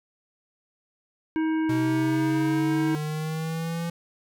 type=harmonic tone; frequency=317.4 Hz; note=D#4; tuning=35 cents sharp; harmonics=1 / 3 / 5 / 7 / 9; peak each=-22 / -36 / -38 / -43 / -51 dBFS; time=1.36-2.95 s; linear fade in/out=0 ms
type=linear sweep; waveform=square; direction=up; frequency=124.5 to 169.8 Hz; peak=-28 dBFS; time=1.69-3.9 s; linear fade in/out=5 ms
effects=none